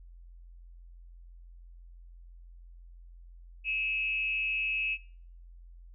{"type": "tone with frequency modulation", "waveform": "sine", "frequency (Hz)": 2587, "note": "E7", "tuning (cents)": -33, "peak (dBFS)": -28, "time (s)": [3.64, 4.98], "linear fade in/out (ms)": 50, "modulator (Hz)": 226, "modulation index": 0.42, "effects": ["noise-tail reverb RT60 0.6 s tail -25 dB re dry", "added 43 Hz sine -48 dBFS peak until 5.94 s"]}